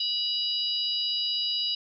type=harmonic tone; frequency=976 Hz; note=B5; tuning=21 cents flat; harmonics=3 / 4 / 5; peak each=-30 / -30 / -30 dBFS; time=0-1.75 s; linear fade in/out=5 ms; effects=none